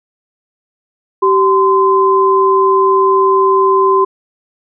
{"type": "tone pair together", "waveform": "sine", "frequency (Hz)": [385.8, 1030], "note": ["G4", "C6"], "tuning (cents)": [-28, -28], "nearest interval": "octave + perfect fourth", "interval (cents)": 1700, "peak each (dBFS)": -10, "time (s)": [1.22, 4.05], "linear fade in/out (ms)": 10, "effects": []}